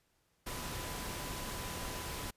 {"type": "tone in noise", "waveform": "sine", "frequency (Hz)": 998, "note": "B5", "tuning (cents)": 18, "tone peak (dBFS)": -50, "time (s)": [0.46, 2.31], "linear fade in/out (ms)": 10, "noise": "pink", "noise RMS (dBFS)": -41, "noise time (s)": [0.46, 2.31], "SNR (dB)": -12, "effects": ["pink hiss -75 dBFS RMS until 2.36 s", "resampled to 32000 Hz"]}